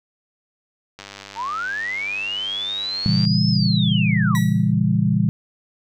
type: click train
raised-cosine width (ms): 0.2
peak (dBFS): -19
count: 226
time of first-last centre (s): 0.99-3.251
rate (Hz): 99.5
type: linear two-way sweep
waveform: sine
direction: up then down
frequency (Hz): 858 to 5274 to 858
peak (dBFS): -23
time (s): 1.35-4.39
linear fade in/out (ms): 50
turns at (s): 3.49
type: chord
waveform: sine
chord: A# diminished seventh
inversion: none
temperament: just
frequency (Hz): 116.54 / 139.85 / 167.82 / 201.4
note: A#2 / C#3 / E3 / G3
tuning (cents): 0 / +16 / +31 / +47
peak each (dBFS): -21 / -23 / -20 / -20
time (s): 3.06-5.29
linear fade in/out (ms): 0
type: tone with exponential decay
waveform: sawtooth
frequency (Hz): 1935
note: B6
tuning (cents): -36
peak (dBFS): -19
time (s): 4.35-4.72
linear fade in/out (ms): 1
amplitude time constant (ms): 79
effects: none